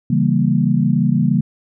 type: chord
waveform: sine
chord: C# diminished seventh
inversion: none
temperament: equal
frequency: 138.59 / 164.81 / 196 / 233.1 Hz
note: C#3 / E3 / G3 / Bb3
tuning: 0 / 0 / 0 / 0 cents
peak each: -18 dBFS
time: 0.1-1.41 s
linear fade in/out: 5 ms
effects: none